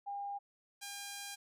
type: tone pair in turn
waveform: sine / 5% pulse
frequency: 805 / 805 Hz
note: G5 / G5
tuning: +46 / +46 cents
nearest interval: unison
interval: 0 cents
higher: neither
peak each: -38 / -31 dBFS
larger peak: second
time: 0.06-0.39 / 0.81-1.36 s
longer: second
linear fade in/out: 20 ms
effects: none